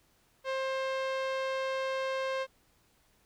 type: tone with low-pass filter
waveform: sawtooth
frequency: 530 Hz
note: C5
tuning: 22 cents sharp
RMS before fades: -33 dBFS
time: 0.44-2.47 s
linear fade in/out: 50 ms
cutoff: 3600 Hz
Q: 0.78
effects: pink hiss -68 dBFS RMS until 3.25 s